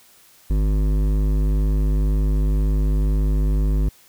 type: tone with hard clipping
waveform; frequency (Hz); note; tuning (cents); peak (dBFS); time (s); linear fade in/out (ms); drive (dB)
triangle; 51; G#1; -31; -18; 0.5-3.89; 5; 17
effects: white hiss -52 dBFS RMS until 4.08 s